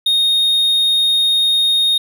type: tone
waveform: triangle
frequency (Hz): 3709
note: A#7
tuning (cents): -9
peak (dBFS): -10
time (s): 0.06-1.98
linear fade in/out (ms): 5
effects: none